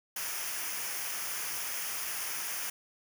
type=noise with comb filter; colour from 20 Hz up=white; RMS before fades=-36 dBFS; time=0.16-2.7 s; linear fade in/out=5 ms; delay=0.25 ms; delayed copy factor=-0.65; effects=none